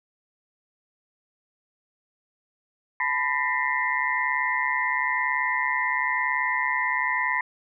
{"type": "tone cluster", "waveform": "sine", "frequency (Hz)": [871, 1000, 1807, 1945, 2086], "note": ["A5", "B5", "A6", "B6", "C7"], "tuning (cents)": [-18, 21, 46, -27, -6], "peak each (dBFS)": [-34, -27, -29, -28, -29], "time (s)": [3, 7.41], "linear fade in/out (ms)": 2, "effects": []}